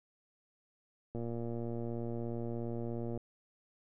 click train, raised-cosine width 2 ms, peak -27 dBFS, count 238, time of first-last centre 1.15-3.176 s, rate 117 Hz, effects none

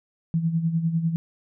sine tone with tremolo, 164.81 Hz, E3, in tune, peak -18 dBFS, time 0.34-1.16 s, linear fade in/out 0 ms, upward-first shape sine, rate 10 Hz, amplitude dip 65%, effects none

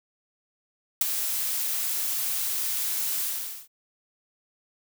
blue noise with ADSR envelope, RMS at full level -19 dBFS, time 1.01-3.68 s, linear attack 4 ms, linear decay 17 ms, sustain -9 dB, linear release 460 ms, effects none

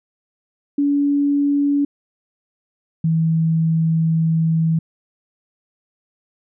sine tone pair in turn, 285.2 / 162.16 Hz, C#4 / E3, +49 / -28 cents, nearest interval minor seventh, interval 977 cents, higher first, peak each -14 dBFS, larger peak neither, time 0.78-1.85 / 3.04-4.79 s, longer second, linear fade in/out 5 ms, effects none

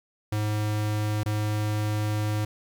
square tone with dropouts, 106 Hz, G#2, 36 cents sharp, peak -25 dBFS, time 0.32-2.45 s, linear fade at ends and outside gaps 5 ms, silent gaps 1.234-1.259 s, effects 10-bit

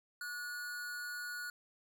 square tone with amplitude modulation, 1454 Hz, F#6, 31 cents flat, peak -39 dBFS, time 0.21-1.5 s, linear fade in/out 2 ms, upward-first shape sine, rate 294 Hz, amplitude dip 40%, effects none

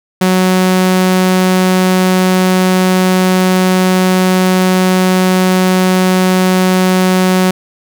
sawtooth tone, 185.1 Hz, F#3, 1 cent sharp, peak -4 dBFS, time 0.21-7.51 s, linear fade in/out 5 ms, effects none

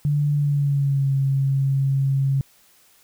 sine tone with pitch glide, 146.2 to 136.41 Hz, D3 to C#3, -7 to -27 cents, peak -17 dBFS, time 0.05-2.41 s, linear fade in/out 0 ms, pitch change -120 cents, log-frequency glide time 0.33-1.12 s, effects white hiss -56 dBFS RMS until 3.03 s

